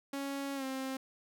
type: tone with pitch glide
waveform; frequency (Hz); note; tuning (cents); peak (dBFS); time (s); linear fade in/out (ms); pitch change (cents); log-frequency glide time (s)
sawtooth; 277.2 to 264.8; C#4 to C4; 0 to +21; -32; 0.13-0.97; 5; -79; 0.55-0.64
effects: none